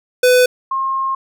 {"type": "tone pair in turn", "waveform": ["square", "sine"], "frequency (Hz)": [500, 1069.9], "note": ["B4", "C6"], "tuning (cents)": [21, 38], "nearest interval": "octave + minor second", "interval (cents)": 1317, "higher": "second", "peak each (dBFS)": [-9, -16], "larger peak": "first", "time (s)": [[0.23, 0.46], [0.71, 1.15]], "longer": "second", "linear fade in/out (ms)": 5, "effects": []}